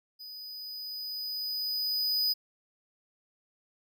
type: tone with level ramp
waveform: square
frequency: 4978 Hz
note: D#8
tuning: in tune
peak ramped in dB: -43 to -25 dBFS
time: 0.19-2.34 s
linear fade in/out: 20 ms
effects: none